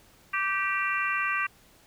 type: harmonic tone with a mistuned harmonic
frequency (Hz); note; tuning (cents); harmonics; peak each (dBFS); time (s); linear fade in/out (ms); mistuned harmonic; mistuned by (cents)
389.4; G4; -12; 3 / 4 / 5 / 6 / 7; -30 / -31 / -32 / -33 / -33; 0.33-1.47; 10; 6; +23
effects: pink hiss -58 dBFS RMS until 1.86 s